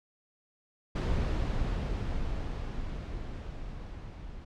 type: noise with level ramp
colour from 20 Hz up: brown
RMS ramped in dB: -27 to -44 dBFS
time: 0.95-4.45 s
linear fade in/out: 10 ms
effects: low-pass 5000 Hz 12 dB/octave